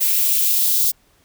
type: noise with high-pass filter sweep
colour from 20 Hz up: violet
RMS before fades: -17 dBFS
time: 0-0.92 s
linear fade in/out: 20 ms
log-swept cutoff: 2000 to 4100 Hz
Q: 1.8
effects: pink hiss -58 dBFS RMS until 1.24 s